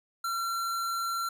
square tone, 1363 Hz, F6, 43 cents flat, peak -30 dBFS, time 0.24-1.29 s, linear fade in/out 5 ms, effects none

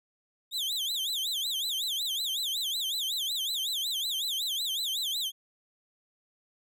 40% pulse tone with vibrato, 3527 Hz, A7, 3 cents sharp, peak -28 dBFS, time 0.51-5.32 s, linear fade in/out 50 ms, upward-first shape sine, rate 5.4 Hz, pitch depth 240 cents each way, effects none

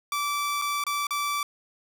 sawtooth tone with dropouts, 1161 Hz, D6, 20 cents flat, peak -22 dBFS, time 0.12-1.43 s, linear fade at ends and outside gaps 2 ms, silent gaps 0.616-0.62 / 0.839-0.866 / 1.069-1.107 s, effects none

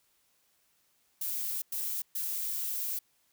violet noise bursts at uneven times, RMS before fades -34 dBFS, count 3, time 1.21-1.62 / 1.72-2.02 / 2.15-2.99 s, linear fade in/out 5 ms, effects white hiss -71 dBFS RMS until 3.32 s

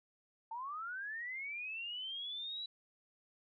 sine linear sweep, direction up, 880 to 3951 Hz, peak -40 dBFS, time 0.51-2.66 s, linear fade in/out 5 ms, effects none

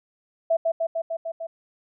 sine tone with echo, 659.3 Hz, E5, in tune, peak -17 dBFS, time 0.5-0.57 s, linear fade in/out 10 ms, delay 150 ms, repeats 6, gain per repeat -2 dB, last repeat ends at 1.47 s, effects none

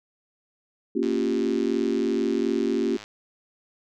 sine chord, G half-diminished seventh, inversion first, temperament equal, 233.1 / 277.2 / 349.2 / 392 Hz, Bb3 / Db4 / F4 / G4, 0 / 0 / 0 / 0 cents, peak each -27 dBFS, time 0.95-2.97 s, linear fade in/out 10 ms
click train, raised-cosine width 0.2 ms, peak -23 dBFS, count 212, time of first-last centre 1.03-3.04 s, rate 105 Hz
effects none

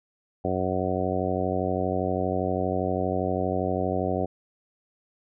harmonic tone, 92.5 Hz, F#2, in tune, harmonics 1 / 2 / 3 / 4 / 5 / 6 / 7 / 8, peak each -32 / -32 / -32 / -32 / -32 / -32 / -32 / -32 dBFS, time 0.44-4.26 s, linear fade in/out 10 ms, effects none

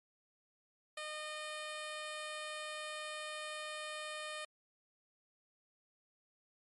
10% pulse tone, 611 Hz, D#5, 32 cents flat, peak -33 dBFS, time 0.97-4.45 s, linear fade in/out 5 ms, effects MP3 48 kbps

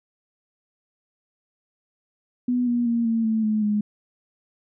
sine tone with pitch steps, 246.9 / 240.1 / 233.6 / 227.2 / 221 / 214.9 / 209.1 Hz, B3 / B3 / A#3 / A#3 / A3 / A3 / G#3, 0 / -49 / +4 / -44 / +8 / -41 / +12 cents, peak -19 dBFS, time 2.48-3.81 s, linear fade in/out 5 ms, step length 190 ms, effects none

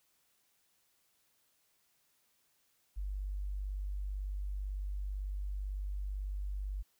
sine tone, 49 Hz, G1, in tune, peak -35 dBFS, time 2.96-6.83 s, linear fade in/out 20 ms, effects white hiss -74 dBFS RMS until 6.99 s

